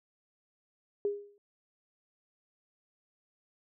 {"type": "tone with exponential decay", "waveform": "sine", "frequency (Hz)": 407.7, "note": "G#4", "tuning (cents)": -32, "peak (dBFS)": -25, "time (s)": [1.05, 1.38], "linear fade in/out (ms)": 1, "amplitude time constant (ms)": 71, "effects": []}